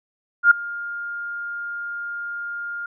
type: tone with ADSR envelope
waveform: sine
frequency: 1409 Hz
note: F6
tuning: 15 cents sharp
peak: -6 dBFS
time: 0.43-2.86 s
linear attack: 80 ms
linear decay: 6 ms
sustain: -21 dB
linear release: 3 ms
effects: none